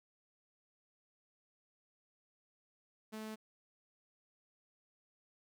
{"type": "tone", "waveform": "sawtooth", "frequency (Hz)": 217.5, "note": "A3", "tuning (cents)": -20, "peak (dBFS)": -39, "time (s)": [3.12, 3.36], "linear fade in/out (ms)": 20, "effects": []}